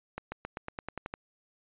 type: accelerating click train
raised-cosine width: 0.5 ms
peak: -21 dBFS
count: 10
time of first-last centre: 0.18-1.139 s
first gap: 140 ms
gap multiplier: 0.93
effects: resampled to 8000 Hz